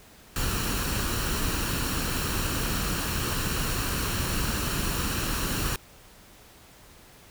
pink noise with comb filter, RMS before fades -28 dBFS, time 0.36-5.76 s, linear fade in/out 2 ms, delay 0.71 ms, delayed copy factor +0.5, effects pink hiss -52 dBFS RMS until 7.3 s

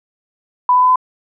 sine tone with pitch steps, 994 / 1000.3 / 1006.7 / 1013.1 Hz, B5 / B5 / B5 / B5, +11 / +22 / +33 / +44 cents, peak -8 dBFS, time 0.69-0.958 s, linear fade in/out 2 ms, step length 67 ms, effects none

